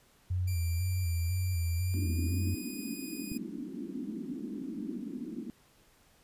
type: tone with vibrato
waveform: sine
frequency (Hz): 87.31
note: F2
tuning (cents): 0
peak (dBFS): -28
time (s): 0.3-2.55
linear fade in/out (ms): 10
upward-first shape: square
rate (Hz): 2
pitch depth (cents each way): 69
type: tone with pitch glide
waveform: 5% pulse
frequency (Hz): 2363 to 2478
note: D7 to D#7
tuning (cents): +10 to -8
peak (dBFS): -34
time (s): 0.47-3.38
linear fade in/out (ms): 10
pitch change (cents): +82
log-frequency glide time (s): 1.79-2.49
type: band-pass noise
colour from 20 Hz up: white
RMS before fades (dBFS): -39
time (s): 1.94-5.5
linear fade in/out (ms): 0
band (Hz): 200 to 310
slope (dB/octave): 48
type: click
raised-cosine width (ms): 5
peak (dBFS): -29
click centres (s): 3.317
effects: pink hiss -64 dBFS RMS until 6.23 s + resampled to 32000 Hz